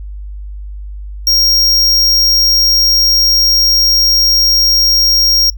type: tone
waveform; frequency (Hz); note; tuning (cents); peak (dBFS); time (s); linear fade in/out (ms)
square; 5580; F8; -2; -8; 1.27-5.5; 2
effects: noise-tail reverb RT60 0.1 s tail -23 dB re dry + added 50 Hz sine -23 dBFS peak until 5.57 s